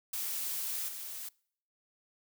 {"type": "noise with level steps", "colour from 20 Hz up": "blue", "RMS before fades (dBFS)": [-36, -42], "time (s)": [0.13, 1.29], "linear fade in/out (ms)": 5, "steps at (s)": 0.88, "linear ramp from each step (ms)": 10, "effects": ["noise-tail reverb RT60 0.6 s tail -25 dB re dry"]}